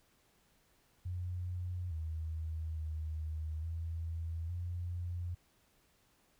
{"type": "tone with pitch steps", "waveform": "sine", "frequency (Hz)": [89.5, 79.8, 78.3, 82.3, 87.6], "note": ["F2", "D#2", "D#2", "E2", "F2"], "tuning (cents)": [43, 44, 11, -2, 6], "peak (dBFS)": -36, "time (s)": [1.05, 5.35], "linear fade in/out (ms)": 10, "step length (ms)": 860, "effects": ["pink hiss -71 dBFS RMS until 6.39 s"]}